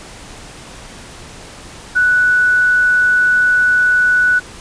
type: tone with quantisation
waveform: sine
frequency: 1480 Hz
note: F#6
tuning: in tune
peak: -9 dBFS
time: 1.95-4.4 s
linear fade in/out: 20 ms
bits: 6
effects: pink hiss -35 dBFS RMS until 4.6 s + resampled to 22050 Hz